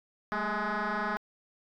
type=tone with frequency modulation; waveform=sine; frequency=222.1 Hz; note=A3; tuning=16 cents sharp; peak=-26 dBFS; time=0.32-1.17 s; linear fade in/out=0 ms; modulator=210 Hz; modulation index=7.3; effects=tanh soft clip ceiling -28 dBFS